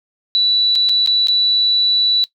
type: tone with dropouts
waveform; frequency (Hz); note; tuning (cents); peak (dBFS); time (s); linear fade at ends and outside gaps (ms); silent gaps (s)
sine; 3951; B7; 0; -11; 0.35-2.24; 0; 0.753-0.757 / 0.889-0.894 / 1.062-1.074 / 1.271-1.284
effects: noise-tail reverb RT60 0.1 s tail -18 dB re dry